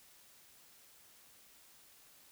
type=silence; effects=white hiss -62 dBFS RMS until 2.31 s